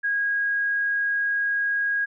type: tone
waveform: sine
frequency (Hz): 1641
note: G#6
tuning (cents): -21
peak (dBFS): -21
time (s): 0.03-2.06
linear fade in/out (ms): 20
effects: none